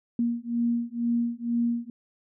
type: beating tone pair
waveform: sine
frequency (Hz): 234.9 / 237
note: A#3 / A#3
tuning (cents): +13 / +29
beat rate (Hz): 2.1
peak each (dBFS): -27 / -27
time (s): 0.19-1.9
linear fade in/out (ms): 2
effects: none